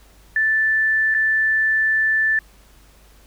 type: tone with dropouts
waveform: sine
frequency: 1760 Hz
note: A6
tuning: in tune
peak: -15 dBFS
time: 0.36-2.39 s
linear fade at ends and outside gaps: 2 ms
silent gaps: 1.142-1.147 s
effects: added 50 Hz sine -49 dBFS peak until 3.26 s + pink hiss -53 dBFS RMS until 3.26 s